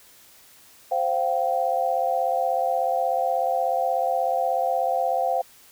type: chord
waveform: sine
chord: C suspended fourth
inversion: none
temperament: equal with one note detuned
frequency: 523.3 / 698.5 / 775 Hz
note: C5 / F5 / G5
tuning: 0 / 0 / -20 cents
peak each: -26 / -24 / -25 dBFS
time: 0.91-5.42 s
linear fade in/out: 10 ms
effects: white hiss -52 dBFS RMS until 5.71 s